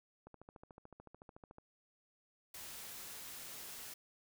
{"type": "click train", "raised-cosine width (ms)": 1, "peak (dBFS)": -40, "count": 19, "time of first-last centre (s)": [0.27, 1.584], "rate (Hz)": 13.7}
{"type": "noise", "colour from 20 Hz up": "white", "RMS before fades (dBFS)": -49, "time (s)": [2.54, 3.94], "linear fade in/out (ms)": 5}
{"effects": []}